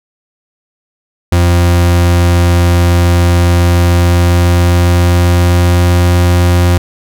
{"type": "tone with pitch glide", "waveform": "40% pulse", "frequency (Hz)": [87.1, 87.96], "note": ["F2", "F2"], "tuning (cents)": [-4, 13], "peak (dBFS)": -5, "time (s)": [1.32, 6.78], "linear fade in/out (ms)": 5, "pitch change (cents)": 17, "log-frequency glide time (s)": [3.88, 6.12], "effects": []}